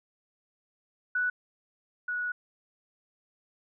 sine tone pair in turn, 1480 / 1464.7 Hz, F#6 / F#6, 0 / -18 cents, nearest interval unison, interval 18 cents, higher first, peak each -25 / -29 dBFS, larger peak first, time 1.15-1.3 / 2.08-2.32 s, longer second, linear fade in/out 5 ms, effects none

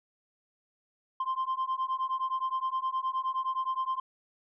sine beating tone pair, 1042 / 1051.6 Hz, C6 / C6, -7 / +8 cents, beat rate 9.6 Hz, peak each -30 dBFS, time 1.2-4 s, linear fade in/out 5 ms, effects tanh soft clip ceiling -25 dBFS

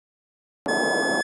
white band-pass noise, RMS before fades -25 dBFS, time 0.66-1.21 s, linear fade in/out 0 ms, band 220 to 770 Hz, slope 24 dB/octave
45% pulse tone, 1714 Hz, A6, 46 cents flat, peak -24 dBFS, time 0.68-1.23 s, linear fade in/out 10 ms
effects resampled to 24000 Hz

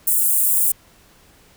white high-pass noise, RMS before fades -17 dBFS, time 0.07-0.72 s, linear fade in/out 5 ms, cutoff 8000 Hz, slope 48 dB/octave, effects pink hiss -52 dBFS RMS until 1.56 s

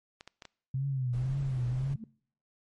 clicks, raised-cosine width 0.2 ms, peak -28 dBFS, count 4, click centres 0.209 / 0.276 / 0.422 / 0.453 s
sine tone with vibrato, 130.2 Hz, C3, 8 cents flat, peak -28 dBFS, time 0.74-1.96 s, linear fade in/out 5 ms, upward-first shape triangle, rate 1.9 Hz, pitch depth 130 cents each way
brown noise, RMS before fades -43 dBFS, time 1.13-1.94 s, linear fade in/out 5 ms
sine tone with exponential growth, 222.2 Hz, A3, 17 cents sharp, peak -35 dBFS, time 1.91-2.04 s, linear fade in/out 2 ms, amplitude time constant 28 ms
effects noise-tail reverb RT60 0.6 s tail -24 dB re dry + MP3 48 kbps

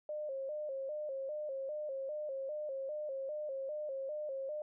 sine tone with vibrato, 570 Hz, C#5, 48 cents sharp, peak -37 dBFS, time 0.09-4.62 s, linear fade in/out 2 ms, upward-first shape square, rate 2.5 Hz, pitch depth 99 cents each way, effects none

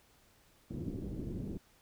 white low-pass noise, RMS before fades -40 dBFS, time 0.7-1.58 s, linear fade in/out 10 ms, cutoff 310 Hz, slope 24 dB/octave, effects pink hiss -66 dBFS RMS until 1.81 s

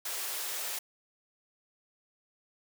white high-pass noise, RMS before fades -36 dBFS, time 0.05-0.79 s, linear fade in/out 5 ms, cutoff 390 Hz, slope 24 dB/octave, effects none

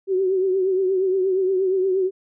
sine tone with vibrato, 377.8 Hz, F#4, 36 cents sharp, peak -17 dBFS, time 0.07-2.11 s, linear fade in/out 50 ms, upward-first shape triangle, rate 8.5 Hz, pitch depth 69 cents each way, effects none

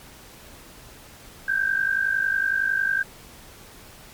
sine tone pair together, 1547.1 / 1598 Hz, G6 / G6, -23 / +33 cents, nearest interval minor second, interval 56 cents, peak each -24 / -22 dBFS, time 1.48-3.03 s, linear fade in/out 5 ms, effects pink hiss -46 dBFS RMS until 4.13 s + MP3 96 kbps

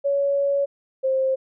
sine tone pair in turn, 561 / 528.4 Hz, C#5 / C5, +21 / +17 cents, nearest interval minor second, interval 104 cents, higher first, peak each -18 dBFS, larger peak neither, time 0.04-0.66 / 1.03-1.36 s, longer first, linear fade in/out 20 ms, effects none

